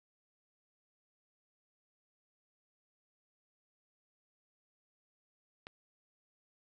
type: click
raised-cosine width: 0.3 ms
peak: -29 dBFS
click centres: 5.669 s
effects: none